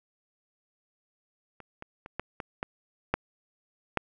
clicks, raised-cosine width 0.5 ms, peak -30 / -25 / -27 / -16 / -20 / -16 / -9 / -10 dBFS, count 8, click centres 1.603 / 1.824 / 2.061 / 2.196 / 2.402 / 2.629 / 3.14 / 3.973 s, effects none

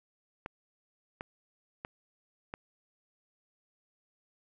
clicks, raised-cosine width 0.5 ms, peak -23 dBFS, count 4, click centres 0.461 / 1.209 / 1.849 / 2.539 s, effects none

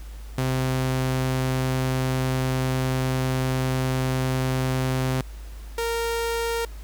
sawtooth tone pair in turn, 130 / 463.3 Hz, C3 / A#4, -11 / -11 cents, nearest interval octave + minor seventh, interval 2200 cents, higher second, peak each -18 / -20 dBFS, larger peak first, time 0.38-5.21 / 5.78-6.65 s, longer first, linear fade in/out 2 ms, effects added 52 Hz sine -35 dBFS peak until 6.83 s + pink hiss -50 dBFS RMS until 6.83 s

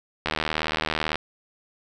click train, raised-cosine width 0.3 ms, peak -8 dBFS, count 71, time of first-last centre 0.26-1.156 s, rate 78.1 Hz, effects none

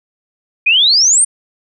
sine exponential sweep, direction up, 2400 to 9240 Hz, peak -7 dBFS, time 0.66-1.25 s, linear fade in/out 10 ms, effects none

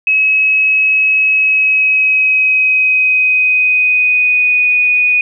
sine tone with pitch glide, 2564 to 2477 Hz, E7 to D#7, -49 to -8 cents, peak -8 dBFS, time 0.07-5.21 s, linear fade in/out 2 ms, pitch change -59 cents, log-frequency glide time 1.32-4.72 s, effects none

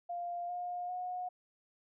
sine tone with pitch steps, 698.5 / 711.9 / 725.6 Hz, F5 / F5 / F#5, 0 / +33 / -34 cents, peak -36 dBFS, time 0.09-1.29 s, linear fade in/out 10 ms, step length 400 ms, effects none

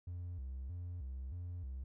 triangle tone with vibrato, 76 Hz, D#2, 40 cents flat, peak -38 dBFS, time 0.07-1.84 s, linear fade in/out 5 ms, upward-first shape square, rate 1.6 Hz, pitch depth 260 cents each way, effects tanh soft clip ceiling -36 dBFS

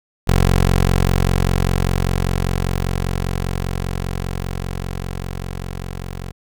15% pulse tone with level ramp, 45.06 Hz, F#1, 45 cents flat, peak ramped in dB -5 to -21 dBFS, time 0.27-6.32 s, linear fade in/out 20 ms, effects none

